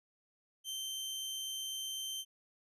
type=tone; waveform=sawtooth; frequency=3116 Hz; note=G7; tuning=11 cents flat; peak=-35 dBFS; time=0.64-2.25 s; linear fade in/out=50 ms; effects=resampled to 32000 Hz